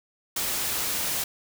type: noise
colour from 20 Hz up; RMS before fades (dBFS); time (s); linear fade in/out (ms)
white; -28; 0.36-1.24; 5
effects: none